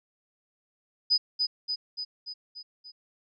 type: tone with echo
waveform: sine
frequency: 4984 Hz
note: D#8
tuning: 2 cents sharp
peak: -19 dBFS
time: 1.1-1.18 s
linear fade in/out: 20 ms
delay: 290 ms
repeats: 6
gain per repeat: -4 dB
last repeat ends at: 2.92 s
effects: none